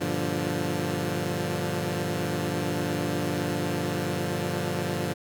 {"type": "chord", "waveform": "15% pulse", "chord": "G minor seventh", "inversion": "none", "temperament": "equal with one note detuned", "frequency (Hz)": [98, 119.26, 146.83, 174.61], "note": ["G2", "Bb2", "D3", "F3"], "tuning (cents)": [0, 40, 0, 0], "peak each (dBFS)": [-27, -29, -25, -24], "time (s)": [0, 5.14], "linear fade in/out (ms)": 20, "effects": []}